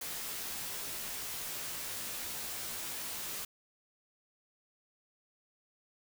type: noise with comb filter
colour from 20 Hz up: white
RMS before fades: -40 dBFS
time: 0.01-3.45 s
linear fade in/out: 5 ms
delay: 16 ms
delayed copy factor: -0.6
effects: none